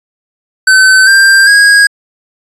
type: tone with pitch steps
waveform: square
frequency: 1528 / 1583.7 / 1641.5 Hz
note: G6 / G6 / G#6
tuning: -45 / +17 / -21 cents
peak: -3 dBFS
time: 0.67-1.87 s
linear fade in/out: 5 ms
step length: 400 ms
effects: resampled to 24000 Hz